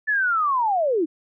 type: linear sweep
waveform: sine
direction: down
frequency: 1760 to 289.7 Hz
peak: -18 dBFS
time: 0.07-1.06 s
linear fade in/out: 20 ms
effects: none